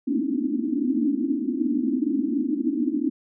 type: band-pass noise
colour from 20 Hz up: white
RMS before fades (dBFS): -24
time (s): 0.07-3.1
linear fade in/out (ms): 10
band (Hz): 230 to 320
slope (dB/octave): 96
effects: none